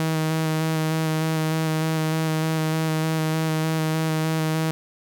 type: tone with vibrato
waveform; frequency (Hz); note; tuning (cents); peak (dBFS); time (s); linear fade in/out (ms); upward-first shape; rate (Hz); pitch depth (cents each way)
sawtooth; 158.6; D#3; +33; -17; 0-4.71; 0; square; 3.3; 12
effects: none